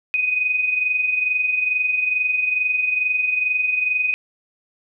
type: tone with amplitude modulation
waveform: sine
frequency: 2498 Hz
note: D#7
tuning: 6 cents sharp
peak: -15 dBFS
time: 0.14-4.14 s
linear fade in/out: 0 ms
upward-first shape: sine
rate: 22.3 Hz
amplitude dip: 55%
effects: none